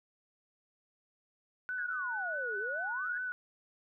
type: tone with vibrato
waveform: sine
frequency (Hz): 1480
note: F#6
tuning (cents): 0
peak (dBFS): -34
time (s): 1.69-3.32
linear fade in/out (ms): 0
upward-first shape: triangle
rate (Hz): 4.7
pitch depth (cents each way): 38
type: exponential two-way sweep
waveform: sine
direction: down then up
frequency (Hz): 1741 to 392 to 1741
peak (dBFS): -39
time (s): 1.78-3.18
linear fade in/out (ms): 5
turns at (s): 2.58
effects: none